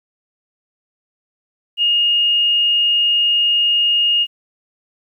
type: tone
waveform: sine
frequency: 2850 Hz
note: F7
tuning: 34 cents sharp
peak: -12 dBFS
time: 1.77-4.27 s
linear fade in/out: 50 ms
effects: 9-bit